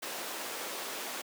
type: high-pass noise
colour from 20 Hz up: pink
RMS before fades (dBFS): -39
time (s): 0.02-1.22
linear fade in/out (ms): 10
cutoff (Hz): 370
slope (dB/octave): 12
effects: high-pass 200 Hz 12 dB/octave